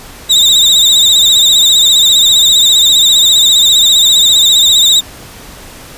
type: tone with vibrato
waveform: 35% pulse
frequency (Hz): 3729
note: A#7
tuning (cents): 0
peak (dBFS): -3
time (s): 0.29-5.01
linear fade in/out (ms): 20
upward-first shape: sine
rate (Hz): 15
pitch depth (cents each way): 79
effects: pink hiss -32 dBFS RMS until 5.97 s + resampled to 32000 Hz